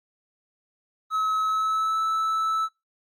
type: tone with pitch glide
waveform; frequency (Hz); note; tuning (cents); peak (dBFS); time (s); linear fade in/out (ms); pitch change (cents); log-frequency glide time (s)
triangle; 1286 to 1311.5; E6 to E6; -43 to -9; -20; 1.1-2.69; 50; +34; 1.41-2
effects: noise-tail reverb RT60 0.2 s tail -23 dB re dry + Opus 24 kbps